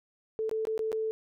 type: tone with dropouts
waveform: sine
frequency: 440 Hz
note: A4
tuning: in tune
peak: -28 dBFS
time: 0.39-1.11 s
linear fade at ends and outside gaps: 0 ms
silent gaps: 0.494-0.513 / 0.652-0.671 / 0.778-0.792 / 0.918-0.928 s
effects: none